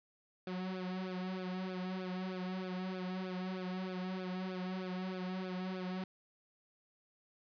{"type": "tone with flanger", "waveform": "sawtooth", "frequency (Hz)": 185, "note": "F#3", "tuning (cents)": 0, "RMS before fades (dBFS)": -40, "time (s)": [0.47, 6.04], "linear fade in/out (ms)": 2, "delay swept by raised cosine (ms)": [0.98, 3.48], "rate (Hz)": 3.2, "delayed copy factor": -0.95, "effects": ["resampled to 11025 Hz", "11-bit"]}